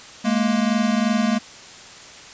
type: tone pair together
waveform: square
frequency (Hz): 210.2 / 233.1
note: G#3 / A#3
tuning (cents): +21 / 0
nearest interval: major second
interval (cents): 179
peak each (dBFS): -21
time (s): 0.24-1.39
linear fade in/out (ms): 20
effects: white hiss -41 dBFS RMS until 2.33 s + resampled to 16000 Hz